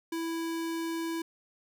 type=tone; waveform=square; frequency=330 Hz; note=E4; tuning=2 cents sharp; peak=-32 dBFS; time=0.12-1.22 s; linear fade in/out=5 ms; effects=none